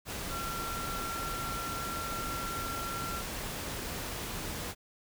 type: tone in noise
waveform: sine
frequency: 1364 Hz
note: F6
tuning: 41 cents flat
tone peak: -37 dBFS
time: 0.29-3.23 s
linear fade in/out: 50 ms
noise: pink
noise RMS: -38 dBFS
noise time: 0.05-4.75 s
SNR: -2 dB
effects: none